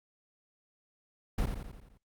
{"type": "noise with echo", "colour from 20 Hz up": "brown", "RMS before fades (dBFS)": -29, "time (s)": [1.38, 1.46], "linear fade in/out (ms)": 5, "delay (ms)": 86, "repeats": 6, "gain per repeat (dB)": -5, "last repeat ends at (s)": 1.976, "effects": ["Opus 48 kbps"]}